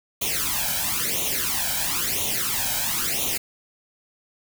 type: noise with flanger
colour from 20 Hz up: white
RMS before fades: -25 dBFS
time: 0.21-3.38 s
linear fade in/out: 10 ms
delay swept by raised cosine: 0.3 to 1.3 ms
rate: 0.99 Hz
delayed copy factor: +0.8
effects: none